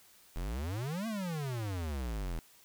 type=exponential two-way sweep; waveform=square; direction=up then down; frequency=38.89 to 231.3 to 38.89 Hz; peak=-35 dBFS; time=0.36-2.39 s; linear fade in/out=0 ms; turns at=1.07 s; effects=white hiss -61 dBFS RMS until 2.64 s